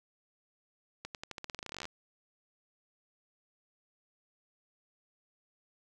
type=accelerating click train; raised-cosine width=0.2 ms; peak=-23 dBFS; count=21; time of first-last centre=1.05-1.854 s; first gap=98 ms; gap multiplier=0.89; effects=none